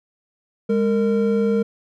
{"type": "tone pair together", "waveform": "triangle", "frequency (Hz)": [205.3, 459.3], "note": ["G#3", "A#4"], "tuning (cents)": [-20, -26], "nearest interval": "octave + major second", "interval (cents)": 1394, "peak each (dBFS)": -17, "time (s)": [0.69, 1.63], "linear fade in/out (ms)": 10, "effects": []}